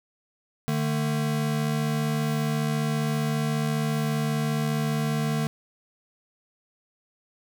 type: tone pair together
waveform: square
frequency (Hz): 150.1 / 224.9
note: D3 / A3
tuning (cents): +38 / +38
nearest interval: perfect fifth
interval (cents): 700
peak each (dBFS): -26 / -29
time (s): 0.68-5.47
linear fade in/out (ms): 0
effects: none